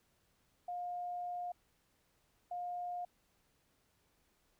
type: tone bursts at uneven times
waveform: sine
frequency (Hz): 710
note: F5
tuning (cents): +28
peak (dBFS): -38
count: 2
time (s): 0.68-1.52 / 2.51-3.05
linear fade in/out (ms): 5
effects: pink hiss -75 dBFS RMS until 4.59 s